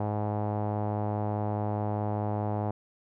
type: tone with low-pass filter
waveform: sawtooth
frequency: 104.8 Hz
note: G#2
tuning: 16 cents sharp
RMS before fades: -30 dBFS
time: 0-2.71 s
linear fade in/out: 5 ms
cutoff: 790 Hz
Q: 3.1
effects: none